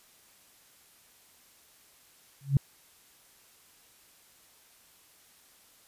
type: tone with exponential growth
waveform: sine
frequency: 138.59 Hz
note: C#3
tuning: in tune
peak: -15 dBFS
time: 2.41-2.57 s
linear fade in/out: 2 ms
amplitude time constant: 33 ms
effects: white hiss -60 dBFS RMS until 5.87 s + resampled to 32000 Hz